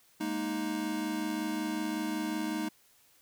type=chord; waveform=square; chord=Ab suspended second; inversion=none; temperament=equal; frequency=207.7 / 233.1 / 311.1 Hz; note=Ab3 / Bb3 / Eb4; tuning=0 / 0 / 0 cents; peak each=-39 / -39 / -34 dBFS; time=0.2-2.69 s; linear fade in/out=10 ms; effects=white hiss -64 dBFS RMS until 3.21 s